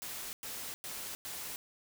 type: noise bursts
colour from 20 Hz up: white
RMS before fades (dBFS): -42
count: 4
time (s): 0.02-1.56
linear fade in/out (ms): 0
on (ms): 310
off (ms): 100
effects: none